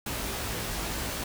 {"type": "noise with comb filter", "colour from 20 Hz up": "pink", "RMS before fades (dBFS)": -33, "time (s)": [0.06, 1.24], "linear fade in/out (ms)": 5, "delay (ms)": 18, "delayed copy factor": 0.9, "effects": []}